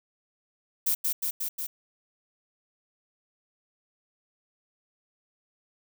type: noise with echo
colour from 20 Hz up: violet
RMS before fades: -25 dBFS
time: 0.86-0.95 s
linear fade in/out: 10 ms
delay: 180 ms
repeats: 4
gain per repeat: -2 dB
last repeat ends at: 1.67 s
effects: none